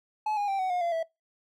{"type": "tone with pitch steps", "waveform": "triangle", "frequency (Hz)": [856, 818.8, 783.1, 749.1, 716.5, 685.3, 655.5], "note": ["A5", "G#5", "G5", "F#5", "F5", "F5", "E5"], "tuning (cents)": [-48, -25, -2, 21, 44, -33, -10], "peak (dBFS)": -24, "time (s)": [0.26, 1.03], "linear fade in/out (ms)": 5, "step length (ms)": 110, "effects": ["noise-tail reverb RT60 0.2 s tail -23 dB re dry"]}